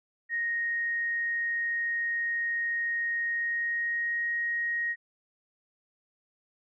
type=tone with pitch glide; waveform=sine; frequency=1867 to 1878.9 Hz; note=A#6 to A#6; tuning=+2 to +13 cents; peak=-27 dBFS; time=0.29-4.96 s; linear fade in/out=50 ms; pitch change=+11 cents; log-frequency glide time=3.28-4.29 s; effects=none